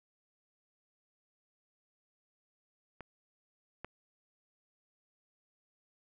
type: clicks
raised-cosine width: 0.5 ms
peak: -30 / -26 dBFS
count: 2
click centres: 3.007 / 3.846 s
effects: none